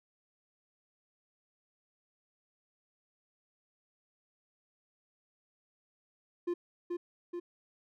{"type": "tone with echo", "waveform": "triangle", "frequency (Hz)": 349.2, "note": "F4", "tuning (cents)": 0, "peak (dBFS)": -28, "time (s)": [6.47, 6.54], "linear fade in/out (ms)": 10, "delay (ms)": 430, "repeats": 2, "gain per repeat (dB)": -3, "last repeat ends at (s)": 7.4, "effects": []}